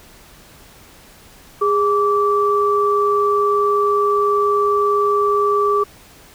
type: tone pair together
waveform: sine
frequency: 410.4 / 1160.8 Hz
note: G#4 / D6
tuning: -21 / -21 cents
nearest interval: octave + tritone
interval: 1800 cents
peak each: -16 dBFS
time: 1.61-5.84 s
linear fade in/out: 10 ms
effects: pink hiss -45 dBFS RMS until 6.34 s

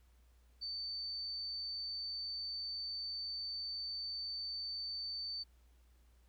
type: tone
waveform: sine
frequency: 4554 Hz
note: C#8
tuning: 46 cents sharp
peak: -39 dBFS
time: 0.61-5.44 s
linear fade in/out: 20 ms
effects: added 60 Hz sine -63 dBFS peak until 6.28 s + pink hiss -75 dBFS RMS until 6.28 s

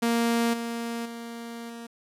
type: tone with level steps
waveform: sawtooth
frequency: 233.1 Hz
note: A#3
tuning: in tune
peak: -18 / -26 / -32 / -34 dBFS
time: 0.02-1.87 s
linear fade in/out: 10 ms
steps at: 0.53 / 1.05 / 1.69 s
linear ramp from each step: 10 ms
effects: resampled to 32000 Hz + 9-bit

